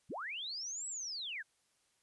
sine linear two-way sweep, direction up then down, 69.3 to 7902 to 1472 Hz, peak -39 dBFS, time 0.09-1.43 s, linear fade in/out 20 ms, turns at 0.87 s, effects white hiss -75 dBFS RMS until 2.02 s + resampled to 24000 Hz

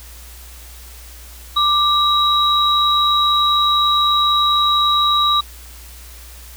sine tone pair together, 1182 / 3851 Hz, D6 / B7, +11 / -44 cents, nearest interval octave + minor sixth, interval 2045 cents, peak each -15 dBFS, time 1.56-5.41 s, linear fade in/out 10 ms, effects added 60 Hz sine -37 dBFS peak until 6.56 s + white hiss -41 dBFS RMS until 6.56 s

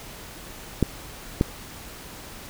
clicks, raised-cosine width 3 ms, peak -5 dBFS, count 2, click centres 0.827 / 1.411 s, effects pink hiss -41 dBFS RMS until 2.49 s

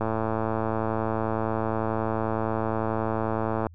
click train, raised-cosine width 1 ms, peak -13 dBFS, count 407, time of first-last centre 0.01-3.668 s, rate 111 Hz, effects added 84 Hz sine -45 dBFS peak until 3.74 s

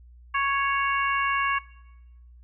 harmonic tone, 554.4 Hz, C#5, in tune, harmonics 2 / 3 / 4 / 5, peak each -24 / -28 / -30 / -32 dBFS, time 0.34-1.59 s, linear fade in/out 10 ms, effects noise-tail reverb RT60 1.0 s tail -20 dB re dry + added 60 Hz sine -47 dBFS peak until 2.43 s

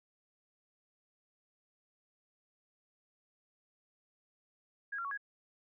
sine tone with pitch steps, 1642 / 1377 / 1119 / 1659 Hz, G#6 / F6 / C#6 / G#6, -20 / -25 / +16 / -2 cents, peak -36 dBFS, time 4.92-5.176 s, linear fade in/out 10 ms, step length 64 ms, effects none

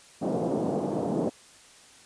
pink band-pass noise, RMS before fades -28 dBFS, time 0.21-1.3 s, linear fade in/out 20 ms, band 170 to 680 Hz, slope 24 dB/octave, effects white hiss -53 dBFS RMS until 2.05 s + resampled to 22050 Hz

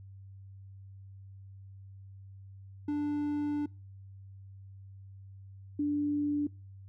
triangle / sine tone pair in turn, 293.7 / 292.3 Hz, D4 / D4, 0 / -8 cents, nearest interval unison, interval 8 cents, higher first, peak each -27 dBFS, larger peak neither, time 2.88-3.66 / 5.79-6.47 s, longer first, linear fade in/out 5 ms, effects noise-tail reverb RT60 0.3 s tail -24 dB re dry + added 97 Hz sine -47 dBFS peak until 6.88 s

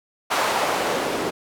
white noise with band-pass filter sweep, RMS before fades -23 dBFS, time 0.3-1.31 s, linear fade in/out 20 ms, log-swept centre 910 to 360 Hz, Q 1.1, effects none

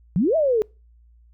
sine exponential two-way sweep, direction up then down, 157.6 to 667 to 414.5 Hz, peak -16 dBFS, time 0.16-0.62 s, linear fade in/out 0 ms, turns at 0.36 s, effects noise-tail reverb RT60 0.3 s tail -26 dB re dry + added 58 Hz sine -50 dBFS peak until 1.33 s

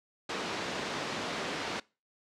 pink band-pass noise, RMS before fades -36 dBFS, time 0.29-1.8 s, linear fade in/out 5 ms, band 230 to 4900 Hz, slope 12 dB/octave, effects noise-tail reverb RT60 0.3 s tail -23 dB re dry + low-pass 8000 Hz 12 dB/octave

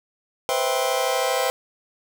sawtooth chord, C major seventh, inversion third, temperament just, 490.5 / 523.3 / 654.1 / 784.9 Hz, B4 / C5 / E5 / G5, -12 / 0 / -14 / +2 cents, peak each -24 / -20 / -23 / -22 dBFS, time 0.49-1.5 s, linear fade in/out 0 ms, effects none

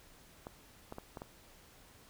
clicks, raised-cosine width 1 ms, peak -29 dBFS, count 5, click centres 0.469 / 0.924 / 0.984 / 1.172 / 1.219 s, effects pink hiss -60 dBFS RMS until 2.09 s

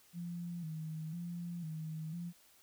sine tone with vibrato, 165.2 Hz, E3, 4 cents sharp, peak -39 dBFS, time 0.13-2.33 s, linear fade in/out 50 ms, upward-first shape square, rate 1 Hz, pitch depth 78 cents each way, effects white hiss -65 dBFS RMS until 2.62 s

